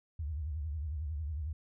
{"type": "tone with vibrato", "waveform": "sine", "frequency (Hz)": 75.8, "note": "D#2", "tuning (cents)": -45, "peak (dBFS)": -34, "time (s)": [0.19, 1.53], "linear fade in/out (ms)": 5, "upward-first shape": "triangle", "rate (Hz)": 11, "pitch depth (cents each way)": 200, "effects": []}